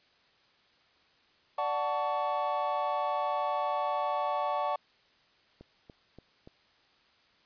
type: chord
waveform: triangle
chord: D major seventh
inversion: none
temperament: equal with one note detuned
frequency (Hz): 587.3 / 740 / 880 / 1127.5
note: D5 / F#5 / A5 / C#6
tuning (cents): 0 / 0 / 0 / +29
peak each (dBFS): -32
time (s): 1.58-4.76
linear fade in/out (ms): 5
type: click train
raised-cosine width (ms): 2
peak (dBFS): -35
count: 4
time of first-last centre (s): 5.61-6.475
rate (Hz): 3.47
effects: white hiss -65 dBFS RMS until 7.45 s + resampled to 11025 Hz